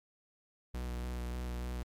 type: tone with vibrato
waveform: 45% pulse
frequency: 61 Hz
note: B1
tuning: 21 cents flat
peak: -36 dBFS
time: 0.74-1.83 s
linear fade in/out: 5 ms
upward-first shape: square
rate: 3.4 Hz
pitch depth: 15 cents each way
effects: MP3 96 kbps